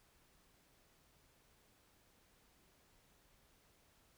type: silence
effects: pink hiss -71 dBFS RMS until 4.17 s